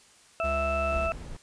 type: harmonic tone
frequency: 660 Hz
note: E5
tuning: 2 cents sharp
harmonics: 1 / 2 / 4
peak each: -28 / -31 / -34 dBFS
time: 0.4-1.12 s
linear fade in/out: 0 ms
type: tone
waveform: square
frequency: 69.3 Hz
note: C#2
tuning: in tune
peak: -32 dBFS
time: 0.43-1.08 s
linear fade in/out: 20 ms
type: noise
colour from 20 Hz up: brown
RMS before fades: -39 dBFS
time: 0.91-1.37 s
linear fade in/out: 5 ms
effects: white hiss -57 dBFS RMS until 1.42 s + resampled to 22050 Hz